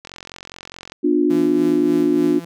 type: click train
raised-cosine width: 0.2 ms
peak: -17 dBFS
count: 40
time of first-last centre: 0.05-0.921 s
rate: 44.8 Hz
type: chord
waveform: sine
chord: B diminished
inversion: none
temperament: just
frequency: 246.9 / 296.3 / 355.6 Hz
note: B3 / D4 / F4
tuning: 0 / +15 / +31 cents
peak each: -22 / -16 / -18 dBFS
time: 1.03-2.4 s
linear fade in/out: 20 ms
type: tone with tremolo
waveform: sawtooth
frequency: 169.1 Hz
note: E3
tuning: 44 cents sharp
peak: -23 dBFS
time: 1.3-2.45 s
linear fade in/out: 5 ms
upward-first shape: sine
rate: 3.4 Hz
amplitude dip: 50%
effects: none